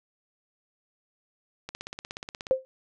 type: click train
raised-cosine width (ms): 0.2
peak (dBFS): -19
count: 14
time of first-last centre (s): 1.69-2.468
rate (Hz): 16.7
type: tone with exponential decay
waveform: sine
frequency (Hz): 523.3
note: C5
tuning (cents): 0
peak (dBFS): -15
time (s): 2.51-2.65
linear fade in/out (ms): 0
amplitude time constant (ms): 29
effects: none